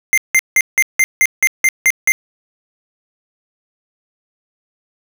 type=tone bursts; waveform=square; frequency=2093 Hz; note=C7; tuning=in tune; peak=-9 dBFS; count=10; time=0.13-2.12 s; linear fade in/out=0 ms; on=46 ms; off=170 ms; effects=none